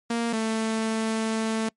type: tone pair in turn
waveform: sawtooth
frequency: 233.1 / 221.9 Hz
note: A#3 / A3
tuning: 0 / +15 cents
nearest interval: minor second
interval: 85 cents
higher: first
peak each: -20 dBFS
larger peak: neither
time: 0.1-0.33 / 0.33-1.69 s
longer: second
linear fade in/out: 5 ms
effects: noise-tail reverb RT60 0.1 s tail -25 dB re dry + MP3 48 kbps